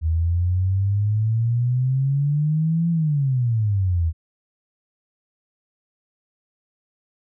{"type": "exponential two-way sweep", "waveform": "sine", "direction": "up then down", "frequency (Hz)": [78.9, 170.3, 78.9], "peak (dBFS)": -17, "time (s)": [0.01, 4.13], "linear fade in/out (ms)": 50, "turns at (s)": 2.9, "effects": []}